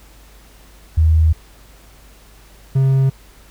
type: tone pair in turn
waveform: sine / triangle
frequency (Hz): 79.6 / 134.11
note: D#2 / C3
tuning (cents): +40 / +43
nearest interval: major sixth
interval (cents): 903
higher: second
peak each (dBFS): -9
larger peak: neither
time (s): 0.97-1.33 / 2.75-3.1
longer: first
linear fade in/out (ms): 10
effects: added 50 Hz sine -44 dBFS peak until 3.5 s + pink hiss -48 dBFS RMS until 3.5 s